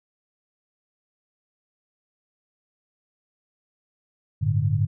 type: chord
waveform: sine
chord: G suspended second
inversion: none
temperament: equal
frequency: 98 / 110 / 146.83 Hz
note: G2 / A2 / D3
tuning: 0 / 0 / 0 cents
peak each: -24 / -23 / -24 dBFS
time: 4.41-4.87 s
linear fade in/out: 20 ms
effects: none